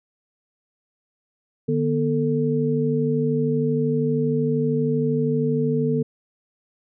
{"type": "tone cluster", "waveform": "sine", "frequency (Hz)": [149.8, 242.6, 444], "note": ["D3", "B3", "A4"], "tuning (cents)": [35, -31, 16], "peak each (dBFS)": -23, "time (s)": [1.68, 6.03], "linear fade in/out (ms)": 10, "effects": []}